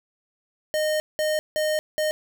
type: tone bursts at uneven times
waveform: square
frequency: 615 Hz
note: D#5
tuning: 20 cents flat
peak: -22 dBFS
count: 4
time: 0.74-1 / 1.19-1.39 / 1.56-1.79 / 1.98-2.11 s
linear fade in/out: 0 ms
effects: none